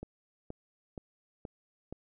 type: click train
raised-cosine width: 2 ms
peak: -27 dBFS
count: 5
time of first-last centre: 0.03-1.926 s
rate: 2.11 Hz
effects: none